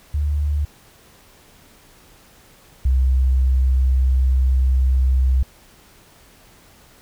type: tone pair in turn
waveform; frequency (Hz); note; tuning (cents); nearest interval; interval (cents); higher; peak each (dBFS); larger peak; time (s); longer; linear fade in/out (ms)
sine; 73.42 / 64.78; D2 / C2; 0 / -17; major second; 217; first; -17 / -13; second; 0.14-0.65 / 2.85-5.43; second; 5
effects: pink hiss -50 dBFS RMS until 7.01 s